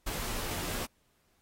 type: noise with comb filter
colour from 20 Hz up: pink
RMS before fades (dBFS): -36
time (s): 0.06-0.86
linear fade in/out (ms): 10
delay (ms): 15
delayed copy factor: -0.7
effects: pink hiss -72 dBFS RMS until 1.41 s + AAC 48 kbps